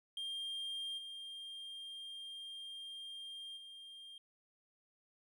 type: tone with level steps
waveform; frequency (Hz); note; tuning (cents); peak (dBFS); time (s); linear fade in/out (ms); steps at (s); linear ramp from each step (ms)
triangle; 3201; G7; +36; -38 / -44 / -49; 0.17-4.18; 2; 0.97 / 3.56; 20
effects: none